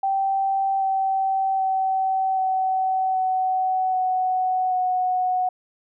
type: tone with pitch steps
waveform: sine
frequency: 778 / 770.8 / 763.8 / 756.7 / 749.8 / 742.9 / 736 Hz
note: G5 / G5 / G5 / F#5 / F#5 / F#5 / F#5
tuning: -13 / -29 / -45 / +39 / +23 / +7 / -9 cents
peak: -19 dBFS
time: 0.03-5.49 s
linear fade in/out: 5 ms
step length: 780 ms
effects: none